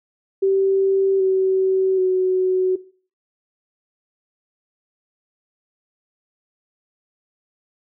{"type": "tone with pitch steps", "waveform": "sine", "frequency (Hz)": [387.5, 379.5, 371.7], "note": ["G4", "F#4", "F#4"], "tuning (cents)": [-20, 44, 8], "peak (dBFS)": -14, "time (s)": [0.42, 2.76], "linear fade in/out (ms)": 10, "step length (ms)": 780, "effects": ["noise-tail reverb RT60 0.4 s tail -18 dB re dry"]}